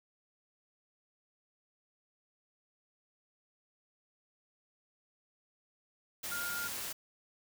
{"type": "tone in noise", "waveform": "sine", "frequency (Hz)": 1410, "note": "F6", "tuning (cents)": 16, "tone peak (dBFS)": -37, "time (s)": [6.31, 6.68], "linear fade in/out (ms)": 10, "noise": "white", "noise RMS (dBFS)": -40, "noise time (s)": [6.23, 6.93], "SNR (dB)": 0, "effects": []}